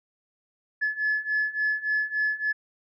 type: beating tone pair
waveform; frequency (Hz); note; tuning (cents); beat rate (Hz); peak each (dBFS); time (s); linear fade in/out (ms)
sine; 1715 / 1718.5; A6 / A6; -45 / -41; 3.5; -27 / -25; 0.81-2.53; 20
effects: tanh soft clip ceiling -18 dBFS